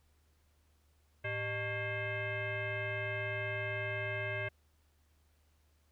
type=tone with frequency modulation; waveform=sine; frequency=1111 Hz; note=C#6; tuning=4 cents sharp; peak=-34 dBFS; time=1.24-4.49 s; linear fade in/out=10 ms; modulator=501 Hz; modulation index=2.7; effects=added 75 Hz sine -68 dBFS peak until 5.91 s + pink hiss -75 dBFS RMS until 5.91 s